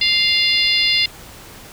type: harmonic tone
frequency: 698.5 Hz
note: F5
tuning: in tune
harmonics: 3 / 4 / 5 / 6 / 7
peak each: -20 / -20 / -20 / -20 / -20 dBFS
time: 0.01-1.06 s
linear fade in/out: 5 ms
effects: pink hiss -39 dBFS RMS until 1.72 s